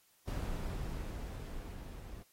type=noise with level ramp; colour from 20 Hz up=brown; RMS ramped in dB=-36 to -48 dBFS; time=0.27-2.23 s; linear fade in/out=10 ms; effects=white hiss -69 dBFS RMS until 2.32 s + AAC 48 kbps